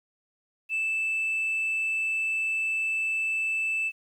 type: tone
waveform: sine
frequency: 2637 Hz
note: E7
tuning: in tune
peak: -23 dBFS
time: 0.69-3.92 s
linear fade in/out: 50 ms
effects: tanh soft clip ceiling -23 dBFS + 10-bit